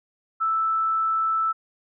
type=tone; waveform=sine; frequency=1318.5 Hz; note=E6; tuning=in tune; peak=-20 dBFS; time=0.4-1.53 s; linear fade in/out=20 ms; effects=none